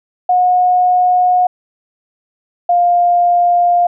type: tone pair in turn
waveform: sine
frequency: 725 / 702.7 Hz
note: F#5 / F5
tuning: -35 / +10 cents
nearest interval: minor second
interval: 55 cents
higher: first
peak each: -8 dBFS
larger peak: neither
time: 0.29-1.47 / 2.69-3.87 s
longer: neither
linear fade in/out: 5 ms
effects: none